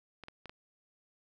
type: clicks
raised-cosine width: 0.3 ms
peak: -30 dBFS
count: 4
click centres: 0.237 / 0.284 / 0.457 / 0.495 s
effects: none